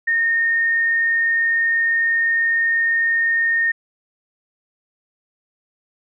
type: tone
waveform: sine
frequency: 1837 Hz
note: A#6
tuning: 26 cents flat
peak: -15 dBFS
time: 0.07-3.72 s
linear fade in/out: 10 ms
effects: none